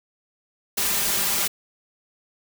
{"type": "noise with comb filter", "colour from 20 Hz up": "white", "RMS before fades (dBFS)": -23, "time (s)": [0.77, 1.48], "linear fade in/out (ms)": 10, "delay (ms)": 5, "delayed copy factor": 0.7, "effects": []}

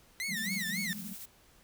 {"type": "tone with vibrato", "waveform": "sawtooth", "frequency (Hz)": 1975.5, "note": "B6", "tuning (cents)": 0, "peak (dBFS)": -30, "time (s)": [0.2, 0.93], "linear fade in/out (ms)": 0, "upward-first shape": "sine", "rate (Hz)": 3.7, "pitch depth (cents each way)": 200}
{"type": "band-pass noise", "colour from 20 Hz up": "white", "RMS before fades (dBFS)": -41, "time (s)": [0.27, 1.15], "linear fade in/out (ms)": 20, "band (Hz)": [170, 220], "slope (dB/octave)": 96}
{"type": "noise with tremolo", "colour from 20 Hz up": "blue", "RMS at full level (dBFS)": -44, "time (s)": [0.36, 1.26], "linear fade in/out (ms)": 10, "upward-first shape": "sine", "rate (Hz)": 13, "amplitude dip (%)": 35}
{"effects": ["pink hiss -62 dBFS RMS until 1.63 s"]}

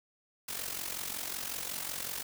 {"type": "noise with amplitude modulation", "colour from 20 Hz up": "white", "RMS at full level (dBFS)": -35, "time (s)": [0.48, 2.23], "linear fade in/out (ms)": 10, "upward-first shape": "sine", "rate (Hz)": 45.4, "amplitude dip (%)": 70, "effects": []}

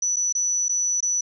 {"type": "tone with dropouts", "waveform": "sine", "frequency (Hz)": 5940, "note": "F#8", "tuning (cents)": 6, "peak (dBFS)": -20, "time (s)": [0.02, 1.21], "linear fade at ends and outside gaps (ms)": 5, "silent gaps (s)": [[0.161, 0.166], [0.326, 0.35], [0.684, 0.692], [1.006, 1.026]], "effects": []}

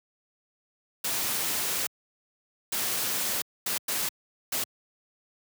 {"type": "noise bursts at uneven times", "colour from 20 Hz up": "white", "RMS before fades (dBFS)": -29, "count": 5, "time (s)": [[1.04, 1.87], [2.72, 3.42], [3.66, 3.78], [3.88, 4.09], [4.52, 4.64]], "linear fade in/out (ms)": 5, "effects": ["high-pass 100 Hz 12 dB/octave"]}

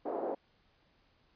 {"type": "band-pass noise", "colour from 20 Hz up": "white", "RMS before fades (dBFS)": -36, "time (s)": [0.05, 0.35], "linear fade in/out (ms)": 10, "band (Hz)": [320, 690], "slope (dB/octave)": 24, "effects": ["pink hiss -70 dBFS RMS until 1.35 s", "resampled to 11025 Hz"]}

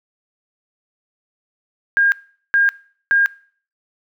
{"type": "tone bursts", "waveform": "sine", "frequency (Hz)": 1615, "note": "G#6", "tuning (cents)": -49, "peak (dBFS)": -11, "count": 3, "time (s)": [1.97, 3.26], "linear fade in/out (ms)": 0, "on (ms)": 150, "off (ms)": 420, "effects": ["noise-tail reverb RT60 0.5 s tail -22 dB re dry"]}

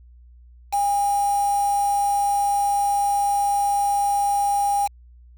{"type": "tone with quantisation", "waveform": "sine", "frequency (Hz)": 808, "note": "G#5", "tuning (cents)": -48, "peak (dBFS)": -18, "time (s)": [0.72, 4.88], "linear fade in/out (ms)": 20, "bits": 5, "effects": ["added 60 Hz sine -45 dBFS peak until 5.37 s"]}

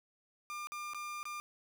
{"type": "tone with dropouts", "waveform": "30% pulse", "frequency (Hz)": 1200, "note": "D6", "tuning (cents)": 37, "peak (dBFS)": -37, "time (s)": [0.5, 1.4], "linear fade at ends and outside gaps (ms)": 0, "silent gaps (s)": [[0.671, 0.72], [0.935, 0.946], [1.23, 1.254]], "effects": []}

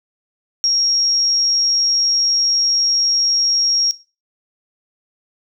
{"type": "tone", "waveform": "sine", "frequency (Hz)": 5588, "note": "F8", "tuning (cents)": 0, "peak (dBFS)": -13, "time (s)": [0.64, 3.91], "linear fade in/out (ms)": 0, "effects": ["noise-tail reverb RT60 0.3 s tail -17 dB re dry"]}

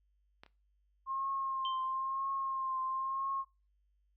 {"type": "clicks", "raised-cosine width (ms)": 0.3, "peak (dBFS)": [-34, -42], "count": 2, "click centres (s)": [0.435, 0.463]}
{"type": "tone with vibrato", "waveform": "sine", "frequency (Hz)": 1066, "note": "C6", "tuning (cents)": 32, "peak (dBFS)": -33, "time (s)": [1.06, 3.45], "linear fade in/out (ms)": 50, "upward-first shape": "triangle", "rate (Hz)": 1, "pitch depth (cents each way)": 36}
{"type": "tone with exponential decay", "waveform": "sine", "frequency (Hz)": 3124, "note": "G7", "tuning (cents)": -7, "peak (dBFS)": -35, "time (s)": [1.65, 1.94], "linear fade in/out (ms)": 1, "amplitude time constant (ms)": 62}
{"effects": ["noise-tail reverb RT60 0.3 s tail -20 dB re dry", "added 50 Hz sine -70 dBFS peak until 4.16 s"]}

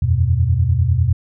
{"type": "chord", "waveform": "sine", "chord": "E suspended second", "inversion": "none", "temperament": "equal", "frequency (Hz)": [82.41, 92.5, 123.47], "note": ["E2", "F#2", "B2"], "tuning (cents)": [0, 0, 0], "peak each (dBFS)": -17, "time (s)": [0.02, 1.13], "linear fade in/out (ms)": 5, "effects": []}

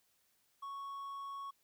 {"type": "tone", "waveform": "triangle", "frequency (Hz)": 1108.7, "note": "C#6", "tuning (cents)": 0, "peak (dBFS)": -40, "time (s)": [0.62, 1.51], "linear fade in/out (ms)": 10, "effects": ["white hiss -75 dBFS RMS until 1.63 s"]}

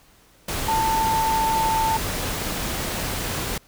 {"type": "tone in noise", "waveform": "sine", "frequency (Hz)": 890, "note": "A5", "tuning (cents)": 20, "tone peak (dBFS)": -19, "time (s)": [0.68, 1.97], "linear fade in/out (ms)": 5, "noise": "pink", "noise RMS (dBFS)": -27, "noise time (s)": [0.48, 3.58], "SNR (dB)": 5, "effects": ["pink hiss -55 dBFS RMS until 3.67 s"]}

